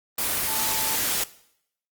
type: tone in noise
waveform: sine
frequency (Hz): 880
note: A5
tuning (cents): 0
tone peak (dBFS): -33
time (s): 0.47-0.96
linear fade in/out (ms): 5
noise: white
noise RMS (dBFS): -25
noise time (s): 0.18-1.24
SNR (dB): -11
effects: noise-tail reverb RT60 0.7 s tail -18 dB re dry + Opus 24 kbps